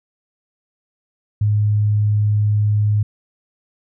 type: tone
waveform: sine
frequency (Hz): 104.9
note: G#2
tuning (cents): +18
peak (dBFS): -13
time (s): 1.41-3.03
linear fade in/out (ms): 5
effects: none